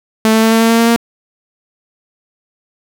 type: tone with pitch steps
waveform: sawtooth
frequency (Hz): 220 / 221.8 / 223.6 / 225.4 / 227.2 / 229.1 / 230.9 / 232.8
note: A3 / A3 / A3 / A3 / A#3 / A#3 / A#3 / A#3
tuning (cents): 0 / +14 / +28 / +42 / -44 / -30 / -16 / -2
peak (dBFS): -4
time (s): 0.25-0.962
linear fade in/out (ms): 0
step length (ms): 89
effects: 7-bit

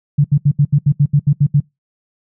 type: tone bursts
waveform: sine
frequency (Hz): 144.2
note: D3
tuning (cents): -31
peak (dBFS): -7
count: 11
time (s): 0.18-1.604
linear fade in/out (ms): 10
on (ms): 64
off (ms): 72
effects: noise-tail reverb RT60 0.2 s tail -25 dB re dry

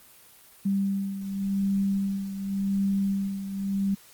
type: beating tone pair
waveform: sine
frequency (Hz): 196.5 / 197.39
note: G3 / G3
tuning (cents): +4 / +12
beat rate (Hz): 0.89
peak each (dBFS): -25 / -31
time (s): 0.65-3.95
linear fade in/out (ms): 10
effects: white hiss -53 dBFS RMS until 4.13 s + Opus 24 kbps

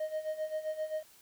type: tone with tremolo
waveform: triangle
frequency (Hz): 622.3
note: D#5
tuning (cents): 0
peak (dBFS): -28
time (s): 0-1.03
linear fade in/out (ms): 5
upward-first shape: sine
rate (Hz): 7.6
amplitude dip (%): 80
effects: tanh soft clip ceiling -24 dBFS + white hiss -60 dBFS RMS until 1.21 s

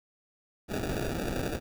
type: noise with sample-and-hold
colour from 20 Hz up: blue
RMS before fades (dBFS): -32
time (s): 0.68-1.6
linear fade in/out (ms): 50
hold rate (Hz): 1050
effects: none

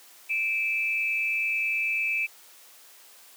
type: tone pair together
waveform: sine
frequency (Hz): 2349 / 2600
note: D7 / E7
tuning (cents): 0 / -24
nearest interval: major second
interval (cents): 176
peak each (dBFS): -27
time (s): 0.29-2.27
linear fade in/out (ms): 20
effects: white hiss -52 dBFS RMS until 3.36 s + high-pass 400 Hz 12 dB/octave

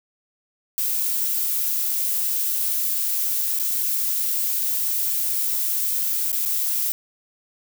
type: noise with dropouts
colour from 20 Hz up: violet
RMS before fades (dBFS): -23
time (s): 0.78-6.92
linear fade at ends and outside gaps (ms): 0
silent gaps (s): 3.589-3.597 / 6.318-6.328 / 6.453-6.459
effects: none

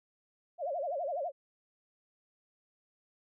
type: tone with vibrato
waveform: sine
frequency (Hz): 624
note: D#5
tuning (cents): +5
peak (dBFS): -32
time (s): 0.58-1.32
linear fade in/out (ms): 50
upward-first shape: sine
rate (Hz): 12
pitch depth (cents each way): 250
effects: none

